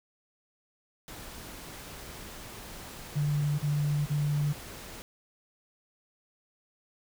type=noise; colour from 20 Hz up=pink; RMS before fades=-44 dBFS; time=1.08-5.02 s; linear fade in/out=0 ms
type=tone bursts; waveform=sine; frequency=146.83 Hz; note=D3; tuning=in tune; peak=-25 dBFS; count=3; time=3.15-4.534 s; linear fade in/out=20 ms; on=440 ms; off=32 ms
effects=none